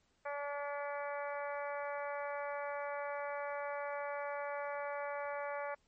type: harmonic tone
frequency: 286.9 Hz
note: D4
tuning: 40 cents flat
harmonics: 2 / 3 / 4 / 5 / 6 / 7 / 8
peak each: -40 / -44 / -46 / -48 / -50 / -51 / -52 dBFS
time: 0.25-5.75 s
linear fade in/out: 10 ms
effects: pink hiss -75 dBFS RMS until 5.87 s + MP3 32 kbps